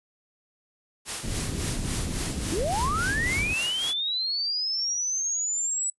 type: noise with tremolo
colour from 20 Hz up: white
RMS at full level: -31 dBFS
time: 1.05-3.94 s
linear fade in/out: 50 ms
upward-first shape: sine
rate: 3.6 Hz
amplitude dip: 55%
type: low-pass noise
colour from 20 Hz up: pink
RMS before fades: -31 dBFS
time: 1.23-3.54 s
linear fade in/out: 10 ms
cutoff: 330 Hz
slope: 12 dB/octave
type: linear sweep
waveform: sine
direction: up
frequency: 295.9 to 7902 Hz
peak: -25 dBFS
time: 2.52-5.9 s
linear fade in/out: 2 ms
effects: noise-tail reverb RT60 0.1 s tail -23 dB re dry + resampled to 24000 Hz